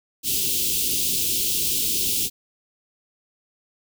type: band-stop noise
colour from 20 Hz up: white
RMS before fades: -23 dBFS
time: 0.23-2.3 s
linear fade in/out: 50 ms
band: 440 to 2700 Hz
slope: 48 dB/octave
effects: none

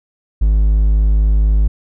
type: tone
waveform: triangle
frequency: 52.1 Hz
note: G#1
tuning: 6 cents sharp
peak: -7 dBFS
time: 0.41-1.68 s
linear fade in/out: 10 ms
effects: none

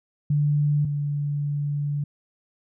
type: tone pair in turn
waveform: sine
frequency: 146.83 / 144.98 Hz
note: D3 / D3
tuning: 0 / -22 cents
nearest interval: unison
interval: 22 cents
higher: first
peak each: -18 / -23 dBFS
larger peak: first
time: 0.3-0.85 / 0.85-2.04 s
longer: second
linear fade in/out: 5 ms
effects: none

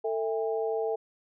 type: tone cluster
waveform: sine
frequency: 446.8 / 655 / 805 Hz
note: A4 / E5 / G5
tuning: +27 / -11 / +46 cents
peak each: -28 / -34 / -36 dBFS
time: 0.04-0.96 s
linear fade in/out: 10 ms
effects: none

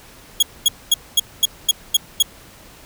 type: tone bursts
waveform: sawtooth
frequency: 3322 Hz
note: G#7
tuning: in tune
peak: -7 dBFS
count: 8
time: 0.4-2.226 s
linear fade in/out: 5 ms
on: 27 ms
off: 230 ms
effects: pink hiss -44 dBFS RMS until 2.85 s

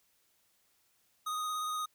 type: tone with vibrato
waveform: square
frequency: 1244.5 Hz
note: D#6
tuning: in tune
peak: -34 dBFS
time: 1.26-1.86 s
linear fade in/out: 10 ms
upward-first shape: square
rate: 17 Hz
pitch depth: 12 cents each way
effects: white hiss -72 dBFS RMS until 1.94 s

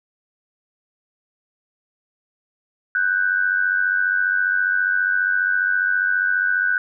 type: tone pair together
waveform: sine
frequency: 1486.2 / 1581 Hz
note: F#6 / G6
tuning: +7 / +14 cents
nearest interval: minor second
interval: 107 cents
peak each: -18 / -22 dBFS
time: 2.95-6.78 s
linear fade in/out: 2 ms
effects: none

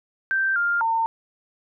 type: tone with pitch steps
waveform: sine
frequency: 1564 / 1401 / 907 Hz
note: G6 / F6 / A#5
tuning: -4 / +5 / -48 cents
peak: -19 dBFS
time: 0.31-1.06 s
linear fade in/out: 0 ms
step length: 250 ms
effects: none

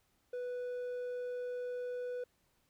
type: tone with hard clipping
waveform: sine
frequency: 493.9 Hz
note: B4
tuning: in tune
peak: -38 dBFS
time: 0.33-2.24 s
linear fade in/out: 5 ms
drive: 3 dB
effects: pink hiss -75 dBFS RMS until 2.69 s

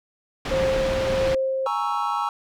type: low-pass noise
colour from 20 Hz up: pink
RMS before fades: -28 dBFS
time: 0.45-1.35 s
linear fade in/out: 5 ms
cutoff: 3800 Hz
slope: 12 dB/octave
type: tone with tremolo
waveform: sine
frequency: 530 Hz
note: C5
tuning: 22 cents sharp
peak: -19 dBFS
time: 0.51-1.67 s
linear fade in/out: 5 ms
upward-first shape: sine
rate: 1.6 Hz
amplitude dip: 30%
type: chord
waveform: triangle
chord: A# half-diminished seventh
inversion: third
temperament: equal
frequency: 830.6 / 932.3 / 1108.7 / 1318.5 Hz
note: G#5 / A#5 / C#6 / E6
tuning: 0 / 0 / 0 / 0 cents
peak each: -26 dBFS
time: 1.66-2.29 s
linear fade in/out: 2 ms
effects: none

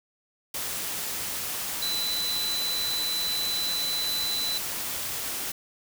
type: tone in noise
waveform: sine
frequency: 4000 Hz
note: B7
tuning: 21 cents sharp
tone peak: -27 dBFS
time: 1.82-4.58 s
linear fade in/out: 5 ms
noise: white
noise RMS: -32 dBFS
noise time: 0.54-5.52 s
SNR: +2 dB
effects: none

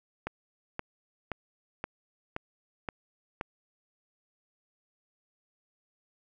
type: click train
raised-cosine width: 0.5 ms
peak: -18 dBFS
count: 7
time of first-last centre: 0.27-3.411 s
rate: 1.91 Hz
effects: none

